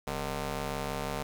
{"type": "ring-modulated tone", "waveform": "10% pulse", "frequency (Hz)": 144.9, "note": "D3", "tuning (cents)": -23, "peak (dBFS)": -21, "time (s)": [0.07, 1.23], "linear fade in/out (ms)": 5, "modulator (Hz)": 323, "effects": ["9-bit"]}